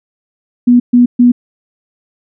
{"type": "tone bursts", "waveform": "sine", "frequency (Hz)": 243.7, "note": "B3", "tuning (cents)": -23, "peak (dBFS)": -3, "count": 3, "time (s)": [0.67, 1.32], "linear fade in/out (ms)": 10, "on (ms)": 130, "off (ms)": 130, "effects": []}